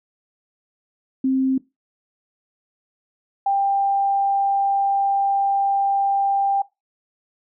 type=tone pair in turn; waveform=sine; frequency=263.7 / 792.1 Hz; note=C4 / G5; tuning=+14 / +18 cents; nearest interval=octave + perfect fifth; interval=1904 cents; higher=second; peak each=-16 dBFS; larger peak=neither; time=1.24-1.58 / 3.46-6.62 s; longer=second; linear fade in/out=5 ms; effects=noise-tail reverb RT60 0.2 s tail -19 dB re dry